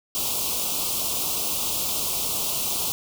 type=band-stop noise; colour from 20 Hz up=white; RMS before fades=-26 dBFS; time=0.15-2.92 s; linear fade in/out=0 ms; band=1200 to 2600 Hz; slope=48 dB/octave; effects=none